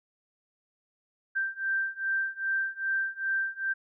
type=beating tone pair; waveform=sine; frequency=1568 / 1570.5 Hz; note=G6 / G6; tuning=0 / +3 cents; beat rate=2.5 Hz; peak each=-31 / -30 dBFS; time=1.35-3.74 s; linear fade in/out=20 ms; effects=none